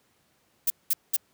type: noise bursts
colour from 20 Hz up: violet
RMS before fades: -23 dBFS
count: 3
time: 0.67-1.166 s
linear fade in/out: 5 ms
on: 32 ms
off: 200 ms
effects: pink hiss -67 dBFS RMS until 1.33 s + high-pass 100 Hz 12 dB/octave